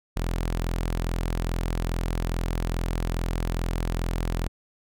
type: tone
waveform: sawtooth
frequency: 42.39 Hz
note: E1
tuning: 49 cents sharp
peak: -21 dBFS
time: 0.16-4.48 s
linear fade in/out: 10 ms
effects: none